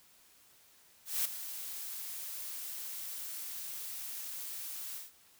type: noise with ADSR envelope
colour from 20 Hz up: blue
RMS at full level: -30 dBFS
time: 1.05-5.12 s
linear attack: 200 ms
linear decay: 7 ms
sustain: -12 dB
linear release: 170 ms
effects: white hiss -63 dBFS RMS until 5.39 s